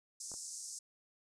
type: band-pass noise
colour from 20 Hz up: white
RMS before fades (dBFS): -46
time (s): 0.2-0.79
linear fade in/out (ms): 5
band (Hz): 5300 to 8900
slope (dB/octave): 48
type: clicks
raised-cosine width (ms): 1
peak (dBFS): -39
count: 2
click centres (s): 0.317 / 0.34
effects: none